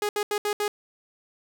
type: tone bursts at uneven times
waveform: sawtooth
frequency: 415.3 Hz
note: G#4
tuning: in tune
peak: -20 dBFS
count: 5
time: 0.02-0.09 / 0.16-0.23 / 0.31-0.38 / 0.45-0.53 / 0.6-0.68 s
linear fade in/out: 2 ms
effects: none